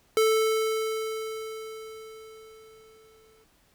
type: tone with exponential decay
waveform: square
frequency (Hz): 440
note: A4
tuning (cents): 0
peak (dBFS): -19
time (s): 0.17-3.44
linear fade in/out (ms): 1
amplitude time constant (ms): 710
effects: pink hiss -64 dBFS RMS until 3.74 s